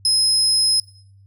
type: tone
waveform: 35% pulse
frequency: 5120 Hz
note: D#8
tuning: 49 cents sharp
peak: -12 dBFS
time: 0.05-0.8 s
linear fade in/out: 2 ms
effects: noise-tail reverb RT60 0.6 s tail -21 dB re dry + added 98 Hz sine -46 dBFS peak until 1.26 s